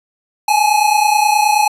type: tone pair together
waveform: square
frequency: 828.6 / 858 Hz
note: G#5 / A5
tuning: -4 / -44 cents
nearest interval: minor second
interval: 60 cents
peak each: -14 / -14 dBFS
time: 0.48-1.68 s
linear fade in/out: 5 ms
effects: resampled to 32000 Hz